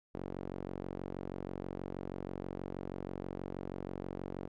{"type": "tone with band-pass filter", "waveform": "sawtooth", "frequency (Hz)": 46.25, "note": "F#1", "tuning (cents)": 0, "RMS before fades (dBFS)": -42, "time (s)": [0.14, 4.48], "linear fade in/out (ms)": 10, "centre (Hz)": 380, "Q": 1, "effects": []}